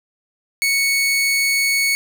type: tone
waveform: sawtooth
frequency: 2217 Hz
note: C#7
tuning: in tune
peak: -12 dBFS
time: 0.62-1.95 s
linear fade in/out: 0 ms
effects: none